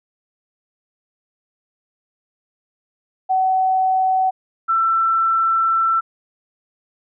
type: tone pair in turn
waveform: sine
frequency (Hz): 754 / 1338.1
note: F#5 / E6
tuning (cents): +32 / +26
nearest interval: minor seventh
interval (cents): 994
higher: second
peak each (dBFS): -14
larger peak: neither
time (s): 3.29-4.31 / 4.68-6.01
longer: second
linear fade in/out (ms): 20
effects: none